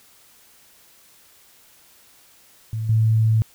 sine tone with level steps, 110.8 Hz, A2, 13 cents sharp, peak -23 / -14 dBFS, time 2.73-3.42 s, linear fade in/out 0 ms, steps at 2.89 s, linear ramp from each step 5 ms, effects white hiss -53 dBFS RMS until 3.54 s

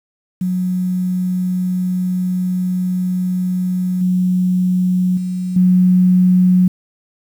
sine tone with level steps, 182.5 Hz, F#3, 24 cents flat, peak -15 / -12 / -18 / -8 dBFS, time 0.41-6.68 s, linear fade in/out 5 ms, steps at 4.01 / 5.17 / 5.56 s, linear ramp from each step 5 ms, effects 7-bit

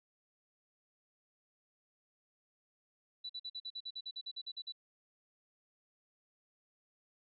sine tone bursts, 3961 Hz, B7, 4 cents sharp, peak -40 dBFS, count 15, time 3.24-4.723 s, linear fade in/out 10 ms, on 55 ms, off 47 ms, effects none

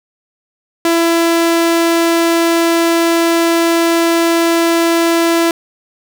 sawtooth tone, 334.8 Hz, E4, 27 cents sharp, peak -6 dBFS, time 0.85-5.51 s, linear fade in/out 2 ms, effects none

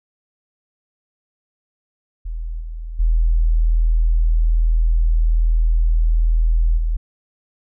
sine tone with level steps, 40.6 Hz, E1, 26 cents flat, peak -23 / -26 / -12 / -16 dBFS, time 2.25-6.97 s, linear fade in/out 10 ms, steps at 2.6 / 2.99 / 6.77 s, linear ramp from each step 10 ms, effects none

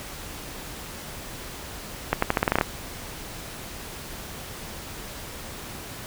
accelerating click train, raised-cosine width 0.5 ms, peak -4 dBFS, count 10, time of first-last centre 2.13-2.612 s, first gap 94 ms, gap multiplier 0.85, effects pink hiss -38 dBFS RMS until 6.06 s

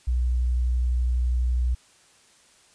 sine tone with vibrato, 61.4 Hz, B1, 9 cents flat, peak -20 dBFS, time 0.07-1.75 s, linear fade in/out 10 ms, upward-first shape sine, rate 12 Hz, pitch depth 13 cents each way, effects white hiss -57 dBFS RMS until 2.74 s + resampled to 22050 Hz

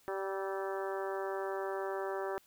harmonic tone with a mistuned harmonic, 193.9 Hz, G3, 19 cents flat, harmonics 2 / 3 / 4 / 5 / 6 / 7 / 8 / 9, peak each -37 / -41 / -43 / -45 / -47 / -48 / -49 / -50 dBFS, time 0.08-2.38 s, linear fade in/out 0 ms, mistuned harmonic 7, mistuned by -38 cents, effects white hiss -66 dBFS RMS until 2.46 s

